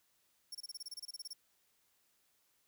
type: tone bursts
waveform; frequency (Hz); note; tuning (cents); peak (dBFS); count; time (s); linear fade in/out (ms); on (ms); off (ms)
sawtooth; 5480; F8; -34; -40; 15; 0.52-1.333; 5; 29; 27
effects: white hiss -75 dBFS RMS until 2.67 s